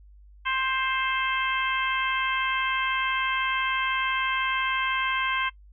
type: harmonic tone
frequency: 526 Hz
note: C5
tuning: 9 cents sharp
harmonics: 2 / 3 / 4 / 5 / 6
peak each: -28 / -30 / -31 / -32 / -33 dBFS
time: 0.45-5.5 s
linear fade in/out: 20 ms
effects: noise-tail reverb RT60 0.1 s tail -20 dB re dry + added 50 Hz sine -48 dBFS peak until 5.72 s